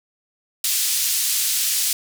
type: band-pass noise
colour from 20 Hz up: white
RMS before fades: -21 dBFS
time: 0.64-1.93 s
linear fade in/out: 2 ms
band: 3400 to 13000 Hz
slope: 12 dB/octave
effects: none